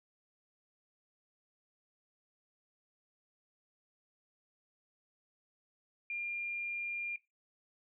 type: tone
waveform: sine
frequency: 2400 Hz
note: D7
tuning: 37 cents sharp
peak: -36 dBFS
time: 6.1-7.16 s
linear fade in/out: 2 ms
effects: noise-tail reverb RT60 0.2 s tail -17 dB re dry